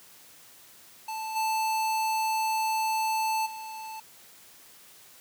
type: tone with level steps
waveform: square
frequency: 880 Hz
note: A5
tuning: in tune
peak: -33 / -26 / -38 dBFS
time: 1.08-4 s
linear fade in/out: 5 ms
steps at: 1.35 / 3.45 s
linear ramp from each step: 20 ms
effects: white hiss -53 dBFS RMS until 5.2 s + high-pass 80 Hz 12 dB/octave